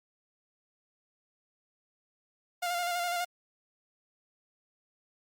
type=tone with vibrato; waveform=sawtooth; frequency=702 Hz; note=F5; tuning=9 cents sharp; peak=-26 dBFS; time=2.62-3.25 s; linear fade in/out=10 ms; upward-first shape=square; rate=12 Hz; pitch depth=26 cents each way; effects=Opus 48 kbps